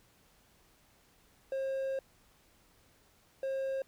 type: tone pair in turn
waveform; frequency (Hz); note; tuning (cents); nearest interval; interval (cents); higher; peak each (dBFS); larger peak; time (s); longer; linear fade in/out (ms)
triangle; 536 / 536; C5 / C5; +42 / +42; unison; 0; neither; -30 / -30; neither; 1.52-1.99 / 3.43-3.82; first; 2
effects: pink hiss -66 dBFS RMS until 3.87 s